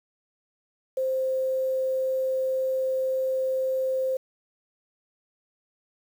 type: tone with quantisation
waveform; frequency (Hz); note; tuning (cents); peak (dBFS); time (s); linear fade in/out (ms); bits
sine; 523.3; C5; 0; -23; 0.97-4.17; 5; 8
effects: none